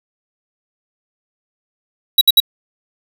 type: tone bursts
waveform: square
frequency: 3873 Hz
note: B7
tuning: 35 cents flat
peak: -6 dBFS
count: 3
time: 2.18-2.402 s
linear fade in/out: 5 ms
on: 32 ms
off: 63 ms
effects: none